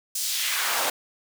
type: noise with high-pass filter sweep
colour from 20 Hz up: pink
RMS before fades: -26 dBFS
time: 0.15-0.9 s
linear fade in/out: 5 ms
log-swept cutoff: 6600 to 550 Hz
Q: 1.2
effects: none

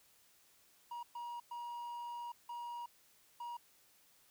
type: tone bursts at uneven times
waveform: triangle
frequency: 953 Hz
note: A#5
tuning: 38 cents sharp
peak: -40 dBFS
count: 5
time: 0.91-1.03 / 1.15-1.4 / 1.51-2.32 / 2.49-2.86 / 3.4-3.57 s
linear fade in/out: 5 ms
effects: white hiss -68 dBFS RMS until 4.3 s

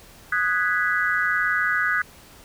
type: chord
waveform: sine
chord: G# minor seventh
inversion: second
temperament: equal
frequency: 1244.5 / 1480 / 1661.2 / 1975.5 Hz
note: D#6 / F#6 / G#6 / B6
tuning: 0 / 0 / 0 / 0 cents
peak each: -27 / -23 / -24 / -28 dBFS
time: 0.32-2.02 s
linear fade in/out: 5 ms
effects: pink hiss -48 dBFS RMS until 2.44 s

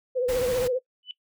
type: tone with vibrato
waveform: sine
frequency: 500 Hz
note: B4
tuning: 21 cents sharp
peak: -22 dBFS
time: 0.15-0.79 s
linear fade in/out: 20 ms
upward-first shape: triangle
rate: 15 Hz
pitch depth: 80 cents each way
type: noise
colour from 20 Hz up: pink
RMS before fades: -34 dBFS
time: 0.28-0.68 s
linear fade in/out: 10 ms
type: tone with exponential growth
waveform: sine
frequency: 2989 Hz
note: F#7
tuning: 17 cents sharp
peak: -29 dBFS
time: 1.03-1.11 s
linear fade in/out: 1 ms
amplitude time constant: 17 ms
effects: noise-tail reverb RT60 0.1 s tail -19 dB re dry

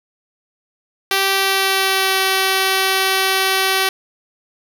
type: tone with pitch glide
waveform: 5% pulse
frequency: 388.7 to 382.5 Hz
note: G4 to G4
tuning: -15 to -42 cents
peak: -3 dBFS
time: 1.11-3.89 s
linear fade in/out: 2 ms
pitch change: -27 cents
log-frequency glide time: 1.32-2.18 s
effects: none

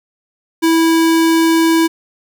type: tone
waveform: square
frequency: 327.6 Hz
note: E4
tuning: 11 cents flat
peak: -10 dBFS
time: 0.62-1.88 s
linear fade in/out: 20 ms
effects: none

